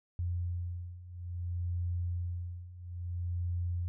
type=beating tone pair; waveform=sine; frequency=87.31 / 87.9 Hz; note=F2 / F2; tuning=0 / +12 cents; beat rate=0.59 Hz; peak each=-38 / -35 dBFS; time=0.19-3.88 s; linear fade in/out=0 ms; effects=none